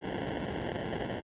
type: noise with sample-and-hold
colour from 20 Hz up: white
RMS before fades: -35 dBFS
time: 0.01-1.22 s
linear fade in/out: 50 ms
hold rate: 1225 Hz
effects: high-pass 80 Hz 12 dB/octave + resampled to 8000 Hz